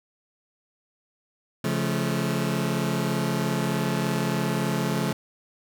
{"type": "chord", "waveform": "sawtooth", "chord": "Db augmented", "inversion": "none", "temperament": "just", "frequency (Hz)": [138.59, 173.24, 216.5], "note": ["Db3", "F3", "A3"], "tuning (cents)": [0, -14, -28], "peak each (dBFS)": -24, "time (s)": [1.64, 5.13], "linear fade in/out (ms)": 5, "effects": []}